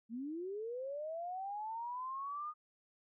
sine linear sweep, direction up, 217.7 to 1235 Hz, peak -39 dBFS, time 0.09-2.54 s, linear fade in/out 50 ms, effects none

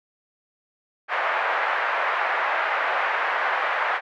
white band-pass noise, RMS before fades -24 dBFS, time 1.08-4.01 s, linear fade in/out 50 ms, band 590 to 1900 Hz, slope 24 dB/octave, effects none

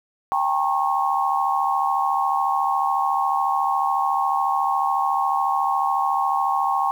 sine tone cluster, 789 / 863 / 937 / 1089 Hz, G5 / A5 / A#5 / C#6, +11 / -34 / +9 / -31 cents, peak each -22 / -29 / -27 / -22 dBFS, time 0.32-6.91 s, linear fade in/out 0 ms, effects 8-bit

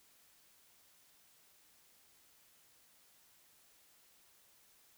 silence, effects white hiss -67 dBFS RMS until 4.97 s

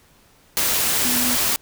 sine tone in noise, 246.9 Hz, B3, in tune, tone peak -25 dBFS, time 1.05-1.35 s, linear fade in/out 0 ms, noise white, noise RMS -20 dBFS, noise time 0.57-1.56 s, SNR -8 dB, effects pink hiss -55 dBFS RMS until 1.61 s

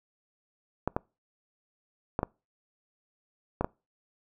clicks, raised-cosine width 1 ms, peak -13 dBFS, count 6, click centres 0.876 / 0.965 / 2.191 / 2.231 / 3.61 / 3.645 s, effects noise-tail reverb RT60 0.3 s tail -26 dB re dry

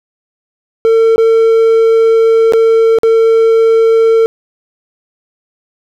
triangle tone with dropouts, 451.5 Hz, A4, 45 cents sharp, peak -3 dBFS, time 0.85-4.26 s, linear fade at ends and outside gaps 0 ms, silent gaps 1.16-1.18 / 2.523-2.535 / 2.986-3.033 s, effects none

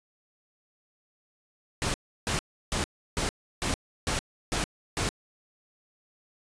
pink noise bursts, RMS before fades -28 dBFS, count 8, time 1.82-5.09 s, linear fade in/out 0 ms, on 120 ms, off 330 ms, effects resampled to 22050 Hz

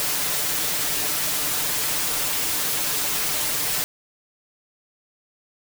white noise with comb filter, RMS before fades -24 dBFS, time 0-3.84 s, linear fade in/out 0 ms, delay 6.7 ms, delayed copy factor +0.75, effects none

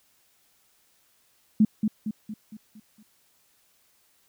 sine tone with echo, 214.6 Hz, A3, 43 cents flat, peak -14 dBFS, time 1.6-1.65 s, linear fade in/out 5 ms, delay 230 ms, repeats 6, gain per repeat -6 dB, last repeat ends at 3.03 s, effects white hiss -65 dBFS RMS until 4.28 s

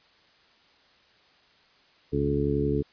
harmonic tone with a mistuned harmonic, 71.4 Hz, D2, 48 cents flat, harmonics 1 / 2 / 3 / 4 / 5 / 6, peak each -32 / -29 / -34 / -29 / -32 / -28 dBFS, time 2.12-2.83 s, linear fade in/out 20 ms, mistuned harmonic 1, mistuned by +67 cents, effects white hiss -60 dBFS RMS until 2.92 s + resampled to 11025 Hz

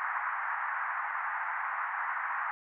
pink band-pass noise, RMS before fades -34 dBFS, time 0-2.51 s, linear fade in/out 0 ms, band 870 to 1900 Hz, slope 48 dB/octave, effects none

